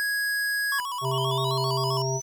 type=tone; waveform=square; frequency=1661.2 Hz; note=G#6; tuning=in tune; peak=-25 dBFS; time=0-0.8 s; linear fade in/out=0 ms
type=tone with vibrato; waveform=square; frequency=1046.5 Hz; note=C6; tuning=in tune; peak=-30 dBFS; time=0.72-2.02 s; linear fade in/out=2 ms; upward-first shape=square; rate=7.6 Hz; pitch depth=100 cents each way
type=harmonic tone; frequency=132.2 Hz; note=C3; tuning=18 cents sharp; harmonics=1 / 3 / 5 / 7; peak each=-27 / -30 / -33 / -34 dBFS; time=1.01-2.21 s; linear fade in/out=50 ms
type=linear sweep; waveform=sine; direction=up; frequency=2867 to 6060 Hz; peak=-32 dBFS; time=1.13-2.22 s; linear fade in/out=10 ms
effects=9-bit